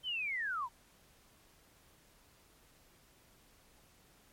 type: linear sweep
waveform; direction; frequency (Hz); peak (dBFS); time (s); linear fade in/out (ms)
sine; down; 3136 to 900; -34; 0.03-0.69; 50
effects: pink hiss -65 dBFS RMS until 4.32 s + MP3 64 kbps